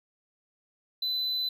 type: tone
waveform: triangle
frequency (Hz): 4012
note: B7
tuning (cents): +26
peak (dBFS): -26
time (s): 1.02-1.49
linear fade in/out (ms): 5
effects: none